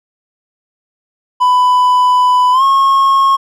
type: tone with pitch glide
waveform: triangle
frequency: 997 to 1087.2 Hz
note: B5 to C#6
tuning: +16 to -34 cents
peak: -5 dBFS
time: 1.4-3.37 s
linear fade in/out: 20 ms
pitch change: +150 cents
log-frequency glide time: 2.52-2.63 s
effects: none